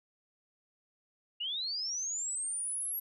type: linear sweep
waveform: sine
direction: up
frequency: 2794 to 11630 Hz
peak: -33 dBFS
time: 1.4-3 s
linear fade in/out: 10 ms
effects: none